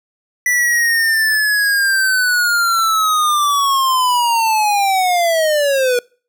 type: linear sweep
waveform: square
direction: down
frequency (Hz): 1975.5 to 481.4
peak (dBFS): -13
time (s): 0.46-5.99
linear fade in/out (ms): 2
effects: noise-tail reverb RT60 0.4 s tail -26 dB re dry

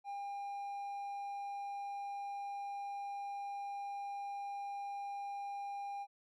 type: tone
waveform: triangle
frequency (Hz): 803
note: G5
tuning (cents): +41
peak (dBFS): -38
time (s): 0.04-6.07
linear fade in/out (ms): 50
effects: none

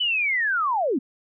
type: linear sweep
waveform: sine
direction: down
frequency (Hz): 3024 to 220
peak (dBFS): -20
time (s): 0-0.99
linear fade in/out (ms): 10
effects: none

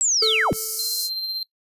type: linear sweep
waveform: sine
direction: down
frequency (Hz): 7870 to 83.3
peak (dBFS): -17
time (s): 0.01-0.53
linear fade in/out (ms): 0
type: tone with exponential decay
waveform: square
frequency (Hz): 440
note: A4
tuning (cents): 0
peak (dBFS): -20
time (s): 0.22-1.1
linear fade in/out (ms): 5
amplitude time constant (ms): 190
type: high-pass noise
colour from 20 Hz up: white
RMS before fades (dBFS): -26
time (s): 0.52-1.1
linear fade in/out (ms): 50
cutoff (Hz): 4400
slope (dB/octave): 96
type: tone with tremolo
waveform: triangle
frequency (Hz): 4146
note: C8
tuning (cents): -17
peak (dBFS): -22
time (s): 0.79-1.43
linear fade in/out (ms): 2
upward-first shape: sine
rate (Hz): 16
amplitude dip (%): 35
effects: noise-tail reverb RT60 0.1 s tail -21 dB re dry + resampled to 32000 Hz

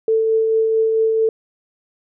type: tone with tremolo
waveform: sine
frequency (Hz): 444.4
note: A4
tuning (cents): +17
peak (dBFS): -12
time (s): 0.08-1.29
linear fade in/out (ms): 2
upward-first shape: triangle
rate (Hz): 4.5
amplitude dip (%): 30
effects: none

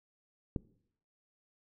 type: click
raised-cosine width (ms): 3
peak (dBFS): -20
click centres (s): 0.562
effects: noise-tail reverb RT60 0.7 s tail -21 dB re dry

